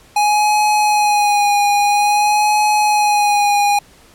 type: tone with vibrato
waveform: square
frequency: 830.6 Hz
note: G#5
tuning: in tune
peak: -12 dBFS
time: 0.16-3.79 s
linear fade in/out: 5 ms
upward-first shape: sine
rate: 0.5 Hz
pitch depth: 27 cents each way
effects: pink hiss -47 dBFS RMS until 4.14 s + low-pass 12000 Hz 12 dB/octave